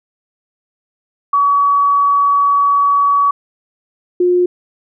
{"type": "tone pair in turn", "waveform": "sine", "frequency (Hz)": [1134, 357.2], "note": ["C#6", "F4"], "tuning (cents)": [39, 39], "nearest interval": "octave + minor sixth", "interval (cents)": 2000, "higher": "first", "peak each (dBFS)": -9, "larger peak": "neither", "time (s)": [[1.33, 3.31], [4.2, 4.46]], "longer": "first", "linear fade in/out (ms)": 5, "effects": []}